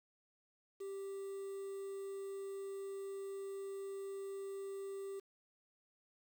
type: tone with quantisation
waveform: triangle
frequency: 392 Hz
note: G4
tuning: in tune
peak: -40 dBFS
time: 0.8-5.2 s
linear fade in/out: 10 ms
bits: 10
effects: none